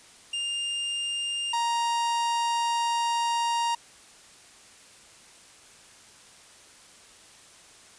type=tone pair in turn; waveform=45% pulse; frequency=2805 / 936.1 Hz; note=F7 / A#5; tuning=+7 / +7 cents; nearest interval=octave + perfect fifth; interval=1900 cents; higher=first; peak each=-28 / -24 dBFS; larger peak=second; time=0.33-1.53 / 1.53-3.75 s; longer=second; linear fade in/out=5 ms; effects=white hiss -52 dBFS RMS until 7.98 s + resampled to 22050 Hz